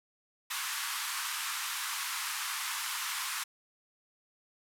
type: band-pass noise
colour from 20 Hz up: pink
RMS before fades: -36 dBFS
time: 0.5-3.44 s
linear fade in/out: 10 ms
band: 970 to 14000 Hz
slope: 48 dB/octave
effects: none